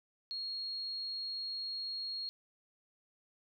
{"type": "tone", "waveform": "sine", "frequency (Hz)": 4286, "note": "C8", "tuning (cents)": 41, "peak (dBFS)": -37, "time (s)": [0.31, 2.29], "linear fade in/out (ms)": 0, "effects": []}